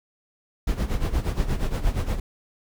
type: noise with tremolo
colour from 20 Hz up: brown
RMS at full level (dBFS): -21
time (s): 0.67-2.2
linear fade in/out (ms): 5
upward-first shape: sine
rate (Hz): 8.5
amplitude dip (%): 75
effects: none

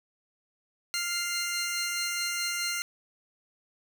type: tone pair together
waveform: 15% pulse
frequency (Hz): 1396.9 / 2093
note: F6 / C7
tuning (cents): 0 / 0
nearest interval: perfect fifth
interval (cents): 700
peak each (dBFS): -26 / -25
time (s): 0.94-2.82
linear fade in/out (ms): 0
effects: none

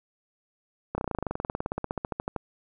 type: slowing click train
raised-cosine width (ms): 1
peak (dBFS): -15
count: 28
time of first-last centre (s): 0.95-2.363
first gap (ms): 30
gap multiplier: 1.04
effects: none

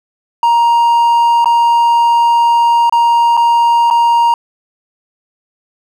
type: tone with dropouts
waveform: triangle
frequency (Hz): 938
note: A#5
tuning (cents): +11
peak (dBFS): -5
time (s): 0.43-4.34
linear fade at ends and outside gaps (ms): 2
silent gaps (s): 1.445-1.457 / 2.896-2.924 / 3.369-3.374 / 3.902-3.909
effects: none

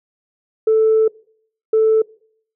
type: tone pair in turn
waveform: sine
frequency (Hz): 440 / 440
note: A4 / A4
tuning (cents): 0 / 0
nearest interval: unison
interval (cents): 0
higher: neither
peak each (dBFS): -9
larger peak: neither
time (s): 0.67-1.08 / 1.73-2.02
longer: first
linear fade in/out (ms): 5
effects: noise-tail reverb RT60 0.6 s tail -24 dB re dry + tanh soft clip ceiling -7 dBFS

